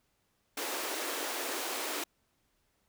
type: high-pass noise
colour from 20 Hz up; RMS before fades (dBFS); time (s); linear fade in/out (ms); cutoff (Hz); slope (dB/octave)
pink; -36; 0.57-2.04; 5; 290; 48
effects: pink hiss -75 dBFS RMS until 2.88 s